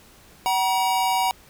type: tone pair together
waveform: square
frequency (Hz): 757.2 / 954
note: F#5 / A#5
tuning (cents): +40 / +40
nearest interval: major third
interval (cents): 400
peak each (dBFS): -23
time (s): 0.46-1.31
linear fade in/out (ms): 0
effects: pink hiss -51 dBFS RMS until 1.49 s